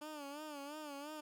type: tone with vibrato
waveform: 15% pulse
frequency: 293.7 Hz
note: D4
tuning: in tune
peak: -39 dBFS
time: 0.01-1.21 s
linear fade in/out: 10 ms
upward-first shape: sine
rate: 2.9 Hz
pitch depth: 93 cents each way
effects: none